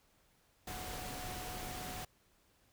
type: tone in noise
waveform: sine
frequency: 733 Hz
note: F#5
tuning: 16 cents flat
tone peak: -48 dBFS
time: 0.67-2.05 s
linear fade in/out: 5 ms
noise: pink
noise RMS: -44 dBFS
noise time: 0.67-2.05 s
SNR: -7 dB
effects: pink hiss -71 dBFS RMS until 2.72 s